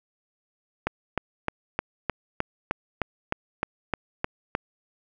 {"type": "click train", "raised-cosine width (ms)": 0.5, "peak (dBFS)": -9, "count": 13, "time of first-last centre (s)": [0.87, 4.551], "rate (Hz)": 3.26, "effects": []}